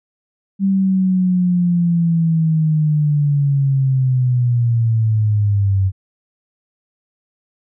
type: linear sweep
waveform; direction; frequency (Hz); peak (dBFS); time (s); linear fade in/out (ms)
sine; down; 196 to 94.3; -12; 0.59-5.92; 50
effects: none